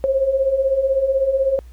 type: beating tone pair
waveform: sine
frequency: 523.3 / 539.3 Hz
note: C5 / C#5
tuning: 0 / -48 cents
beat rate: 16 Hz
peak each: -22 / -16 dBFS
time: 0.04-1.59 s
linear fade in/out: 0 ms
effects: added 60 Hz sine -37 dBFS peak until 1.72 s + pink hiss -57 dBFS RMS until 1.72 s